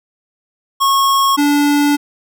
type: tone pair in turn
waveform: square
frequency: 1094 / 289.8 Hz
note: C#6 / D4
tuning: -23 / -23 cents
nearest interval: octave + major seventh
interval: 2300 cents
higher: first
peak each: -11 dBFS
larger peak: neither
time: 0.8-1.37 / 1.37-1.97 s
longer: second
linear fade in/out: 20 ms
effects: none